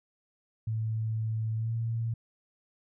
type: tone with pitch glide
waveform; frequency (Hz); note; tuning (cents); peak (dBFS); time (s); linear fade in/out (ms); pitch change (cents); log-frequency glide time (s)
sine; 110.7 to 114.47; A2 to A#2; +11 to -31; -28; 0.67-2.14; 5; +58; 1.56-1.73
effects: none